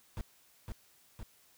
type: noise with echo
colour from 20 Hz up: brown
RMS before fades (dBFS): -37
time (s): 0.17-0.21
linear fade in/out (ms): 0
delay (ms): 510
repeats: 2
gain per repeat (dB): -3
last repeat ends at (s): 1.23
effects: white hiss -65 dBFS RMS until 1.57 s